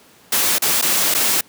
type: noise with dropouts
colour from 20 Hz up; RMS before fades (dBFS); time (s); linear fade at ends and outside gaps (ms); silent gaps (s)
white; -17; 0.32-1.41; 5; 0.584-0.62 / 0.815-0.823 / 1.141-1.147
effects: pink hiss -49 dBFS RMS until 1.48 s + high-pass 150 Hz 12 dB/octave